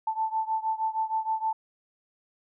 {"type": "beating tone pair", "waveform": "sine", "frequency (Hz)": [880, 886.4], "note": ["A5", "A5"], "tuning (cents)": [0, 13], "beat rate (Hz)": 6.4, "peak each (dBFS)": [-28, -30], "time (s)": [0.07, 1.53], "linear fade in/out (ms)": 5, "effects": []}